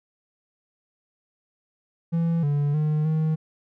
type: tone with pitch steps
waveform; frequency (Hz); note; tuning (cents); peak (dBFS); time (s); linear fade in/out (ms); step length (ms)
triangle; 167 / 144.6 / 152.5 / 157.3; E3 / D3 / D#3 / D#3; +23 / -27 / -34 / +19; -18; 2.12-3.36; 20; 310
effects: none